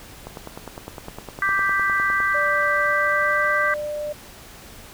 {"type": "click train", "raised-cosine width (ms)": 1, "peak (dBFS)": -19, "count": 20, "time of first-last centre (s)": [0.27, 2.203], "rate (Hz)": 9.83}
{"type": "chord", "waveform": "sine", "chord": "G major", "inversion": "second", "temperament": "equal", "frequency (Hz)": [1174.7, 1568, 1975.5], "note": ["D6", "G6", "B6"], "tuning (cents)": [0, 0, 0], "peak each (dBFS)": [-23, -21, -24], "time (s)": [1.42, 3.74], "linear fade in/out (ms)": 2}
{"type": "tone with pitch glide", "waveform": "sine", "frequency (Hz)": [587.3, 596.2], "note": ["D5", "D5"], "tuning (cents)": [0, 26], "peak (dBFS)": -25, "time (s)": [2.34, 4.13], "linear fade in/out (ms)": 10, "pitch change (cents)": 26, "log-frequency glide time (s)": [2.76, 3.5]}
{"effects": ["pink hiss -43 dBFS RMS until 4.93 s"]}